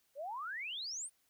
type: exponential sweep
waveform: sine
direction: up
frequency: 526 to 9400 Hz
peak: -39 dBFS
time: 0.15-1.1 s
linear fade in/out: 50 ms
effects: white hiss -75 dBFS RMS until 1.29 s